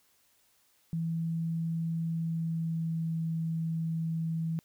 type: tone with pitch glide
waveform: sine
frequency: 164.6 to 162.99 Hz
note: E3 to E3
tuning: -2 to -19 cents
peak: -29 dBFS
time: 0.93-4.59 s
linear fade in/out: 0 ms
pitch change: -17 cents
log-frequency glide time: 2.03-3.22 s
effects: white hiss -68 dBFS RMS until 4.64 s